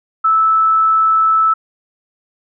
sine tone, 1311 Hz, E6, 10 cents flat, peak -9 dBFS, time 0.24-1.54 s, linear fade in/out 10 ms, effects none

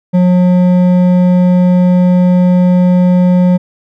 sine tone with hard clipping, 180 Hz, F#3, 47 cents flat, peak -7 dBFS, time 0.13-3.58 s, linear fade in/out 20 ms, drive 8 dB, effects none

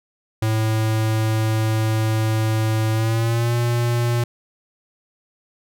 square tone with pitch glide, 110 to 119.26 Hz, A2 to A#2, 0 to +40 cents, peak -18 dBFS, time 0.42-4.24 s, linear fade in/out 5 ms, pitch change +140 cents, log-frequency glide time 2.92-3.55 s, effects none

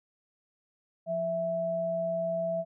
sine tone pair together, 174.63 / 659.3 Hz, F3 / E5, 0 / 0 cents, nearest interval octave + major seventh, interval 2300 cents, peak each -38 / -28 dBFS, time 1.06-2.65 s, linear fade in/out 50 ms, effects none

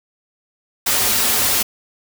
white noise with comb filter, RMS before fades -17 dBFS, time 0.86-1.63 s, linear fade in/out 10 ms, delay 6.1 ms, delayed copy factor -0.65, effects none

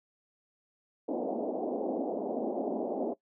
pink band-pass noise, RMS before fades -33 dBFS, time 1.08-3.14 s, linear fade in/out 10 ms, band 230 to 750 Hz, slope 48 dB/octave, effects noise-tail reverb RT60 0.1 s tail -19 dB re dry

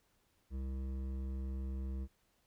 triangle tone with hard clipping, 66 Hz, C2, 16 cents sharp, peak -39 dBFS, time 0.5-2.08 s, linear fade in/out 50 ms, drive 15 dB, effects pink hiss -75 dBFS RMS until 2.46 s

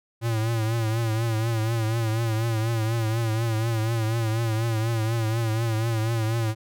square tone with vibrato, 112.8 Hz, A2, 44 cents sharp, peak -23 dBFS, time 0.21-6.55 s, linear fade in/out 50 ms, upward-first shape triangle, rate 4.1 Hz, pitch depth 77 cents each way, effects none

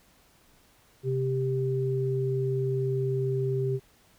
sine tone pair together, 131.12 / 393.2 Hz, C3 / G4, +4 / +5 cents, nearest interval octave + perfect fifth, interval 1901 cents, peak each -27 / -28 dBFS, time 1.03-3.8 s, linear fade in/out 50 ms, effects pink hiss -61 dBFS RMS until 4.18 s

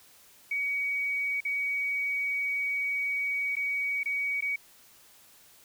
sine tone with dropouts, 2257 Hz, C#7, 31 cents sharp, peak -27 dBFS, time 0.51-4.56 s, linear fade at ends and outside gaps 5 ms, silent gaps 1.405-1.45 / 3.555-3.566 / 4.033-4.057 / 4.408-4.422 s, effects white hiss -57 dBFS RMS until 5.64 s

